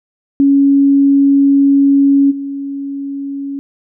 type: tone with level steps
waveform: sine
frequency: 278.2 Hz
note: C#4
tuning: 6 cents sharp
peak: -6 / -19 dBFS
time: 0.4-3.59 s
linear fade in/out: 0 ms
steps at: 2.3 s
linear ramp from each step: 20 ms
effects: none